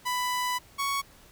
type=tone pair in turn; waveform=sawtooth; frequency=994 / 1113.5 Hz; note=B5 / C#6; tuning=+11 / +7 cents; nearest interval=major second; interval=196 cents; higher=second; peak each=-23 dBFS; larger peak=neither; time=0.05-0.59 / 0.78-1.02 s; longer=first; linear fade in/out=20 ms; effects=pink hiss -55 dBFS RMS until 1.31 s